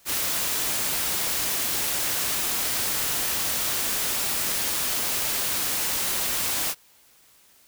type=noise; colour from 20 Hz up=white; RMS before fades=-26 dBFS; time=0.05-6.75 s; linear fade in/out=50 ms; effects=white hiss -57 dBFS RMS until 7.67 s